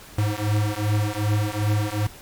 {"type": "beating tone pair", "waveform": "square", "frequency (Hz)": [103.83, 106.43], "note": ["G#2", "G#2"], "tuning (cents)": [0, 43], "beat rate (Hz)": 2.6, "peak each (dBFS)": -24, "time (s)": [0.18, 2.07], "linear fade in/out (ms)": 5, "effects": ["pink hiss -44 dBFS RMS until 2.21 s", "MP3 96 kbps"]}